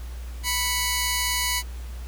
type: tone pair together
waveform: 10% pulse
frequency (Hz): 987.8 / 2218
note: B5 / C#7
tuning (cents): 0 / 0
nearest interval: octave + major second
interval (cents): 1400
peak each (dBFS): -17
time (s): 0.43-1.63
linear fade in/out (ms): 50
effects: added 60 Hz sine -32 dBFS peak until 2.07 s + pink hiss -48 dBFS RMS until 2.07 s